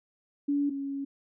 sine tone pair in turn, 285.5 / 277.2 Hz, D4 / C#4, -49 / 0 cents, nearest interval minor second, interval 51 cents, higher first, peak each -24 / -31 dBFS, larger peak first, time 0.48-0.7 / 0.7-1.05 s, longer second, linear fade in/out 10 ms, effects none

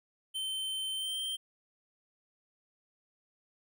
square tone with pitch glide, 3095 to 3142 Hz, G7 to G7, -23 to +3 cents, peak -34 dBFS, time 0.34-1.37 s, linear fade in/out 20 ms, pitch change +26 cents, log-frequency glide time 0.93-1.18 s, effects none

